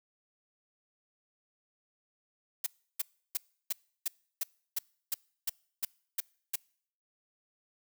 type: noise bursts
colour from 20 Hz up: blue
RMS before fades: -31 dBFS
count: 12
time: 2.64-6.558 s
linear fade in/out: 5 ms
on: 24 ms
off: 330 ms
effects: noise-tail reverb RT60 0.6 s tail -26 dB re dry